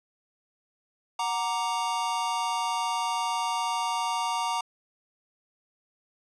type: chord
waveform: square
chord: Gb augmented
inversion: none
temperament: equal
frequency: 740 / 932.3 / 1174.7 Hz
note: Gb5 / Bb5 / D6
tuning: 0 / 0 / 0 cents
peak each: -34 / -29 / -34 dBFS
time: 1.19-4.61 s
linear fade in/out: 5 ms
effects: resampled to 22050 Hz